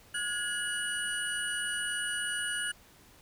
sine tone cluster, 1446 / 1673 / 2917 / 9160 Hz, F#6 / G#6 / F#7 / D9, -40 / +12 / -25 / -44 cents, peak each -35 / -35 / -35 / -36 dBFS, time 0.14-2.72 s, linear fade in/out 10 ms, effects tanh soft clip ceiling -25 dBFS + pink hiss -58 dBFS RMS until 3.21 s

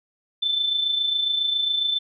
sine tone with amplitude modulation, 3531 Hz, A7, 5 cents sharp, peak -18 dBFS, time 0.42-1.99 s, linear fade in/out 10 ms, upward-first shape sine, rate 27.3 Hz, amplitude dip 50%, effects none

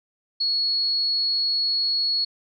sine tone, 4351 Hz, C#8, 33 cents flat, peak -20 dBFS, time 0.4-2.25 s, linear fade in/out 10 ms, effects none

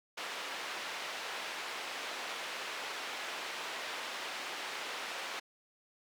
white band-pass noise, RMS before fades -41 dBFS, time 0.17-5.4 s, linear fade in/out 10 ms, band 430 to 3000 Hz, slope 12 dB/octave, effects none

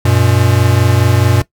square tone pair together, 94.69 / 119.4 Hz, F#2 / A#2, +41 / +42 cents, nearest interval major third, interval 401 cents, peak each -12 dBFS, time 0.05-1.42 s, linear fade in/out 5 ms, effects noise-tail reverb RT60 0.1 s tail -18 dB re dry

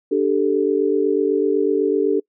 sine chord, D suspended fourth, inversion none, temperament equal, 293.7 / 392 / 440 Hz, D4 / G4 / A4, 0 / 0 / 0 cents, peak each -21 / -19 / -19 dBFS, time 0.11-2.2 s, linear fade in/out 10 ms, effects noise-tail reverb RT60 0.1 s tail -24 dB re dry

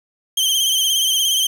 sawtooth tone with vibrato, 3136 Hz, G7, in tune, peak -12 dBFS, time 0.37-1.47 s, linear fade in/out 5 ms, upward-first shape sine, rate 17 Hz, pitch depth 56 cents each way, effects 7-bit

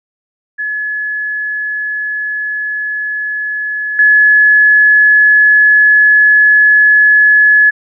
sine tone with level steps, 1704 Hz, G#6, 44 cents sharp, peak -15 / -4 dBFS, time 0.58-7.71 s, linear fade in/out 20 ms, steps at 3.99 s, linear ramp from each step 2 ms, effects none

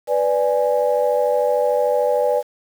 sine chord, G# diminished, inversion first, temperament equal, 493.9 / 587.3 / 830.6 Hz, B4 / D5 / G#5, 0 / 0 / 0 cents, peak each -18 / -18 / -23 dBFS, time 0.07-2.43 s, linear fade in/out 50 ms, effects tanh soft clip ceiling -6 dBFS + 7-bit

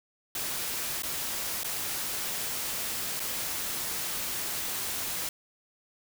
white noise with dropouts, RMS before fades -33 dBFS, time 0.35-5.29 s, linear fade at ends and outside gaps 2 ms, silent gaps 1.022-1.033 / 1.634-1.644 / 3.196-3.201 s, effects none

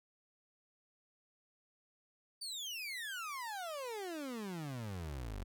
30% pulse exponential sweep, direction down, 4676 to 44 Hz, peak -38 dBFS, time 2.41-5.44 s, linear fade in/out 10 ms, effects none

